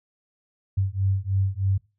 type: beating tone pair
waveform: sine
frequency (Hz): 95.3 / 98.5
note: G2 / G2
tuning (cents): -48 / +9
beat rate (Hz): 3.2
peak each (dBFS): -24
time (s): 0.77-1.78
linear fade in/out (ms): 10
effects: noise-tail reverb RT60 0.3 s tail -23 dB re dry